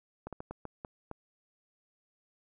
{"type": "slowing click train", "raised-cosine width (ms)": 1, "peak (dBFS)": -26, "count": 7, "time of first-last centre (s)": [0.27, 1.114], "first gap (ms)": 57, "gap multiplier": 1.36, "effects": []}